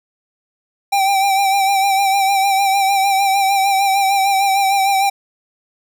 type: tone with vibrato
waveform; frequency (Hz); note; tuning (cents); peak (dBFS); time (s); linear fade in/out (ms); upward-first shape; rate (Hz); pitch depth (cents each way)
square; 784; G5; 0; -13; 0.92-5.1; 10; sine; 6.6; 40
effects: none